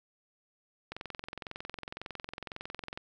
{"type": "click train", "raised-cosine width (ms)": 0.3, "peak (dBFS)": -23, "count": 46, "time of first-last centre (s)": [0.92, 2.975], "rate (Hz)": 21.9, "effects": []}